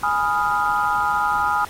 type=chord; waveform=sine; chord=F half-diminished seventh; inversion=first; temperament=equal; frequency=830.6 / 987.8 / 1244.5 / 1396.9 Hz; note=Ab5 / Cb6 / Eb6 / F6; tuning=0 / 0 / 0 / 0 cents; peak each=-22 / -25 / -22 / -24 dBFS; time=0.03-1.65 s; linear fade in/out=5 ms; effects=pink hiss -40 dBFS RMS until 1.69 s + AAC 48 kbps